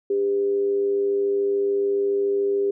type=tone with amplitude modulation; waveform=sine; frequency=400 Hz; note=G4; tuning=35 cents sharp; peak=-17 dBFS; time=0.1-2.71 s; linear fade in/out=5 ms; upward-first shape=sine; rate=107 Hz; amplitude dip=40%; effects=none